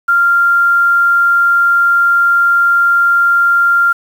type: tone with quantisation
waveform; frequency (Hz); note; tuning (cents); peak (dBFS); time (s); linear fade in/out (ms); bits
sine; 1390; F6; -9; -7; 0.08-3.93; 10; 6
effects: none